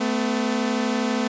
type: tone pair together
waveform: sawtooth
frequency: 220.1 / 252.5 Hz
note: A3 / B3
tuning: +1 / +39 cents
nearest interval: major second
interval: 238 cents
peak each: -20 / -20 dBFS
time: 0-1.28 s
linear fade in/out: 10 ms
effects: resampled to 16000 Hz